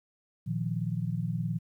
sine chord, Bb suspended fourth, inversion none, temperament equal, 116.54 / 155.56 / 174.61 Hz, Bb2 / Eb3 / F3, 0 / 0 / 0 cents, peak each -33 dBFS, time 0.46-1.59 s, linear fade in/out 20 ms, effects 11-bit

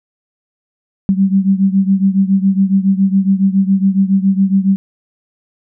sine beating tone pair, 191.6 / 198.8 Hz, G3 / G3, -39 / +25 cents, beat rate 7.2 Hz, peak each -11 / -14 dBFS, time 1.09-4.76 s, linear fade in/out 0 ms, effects none

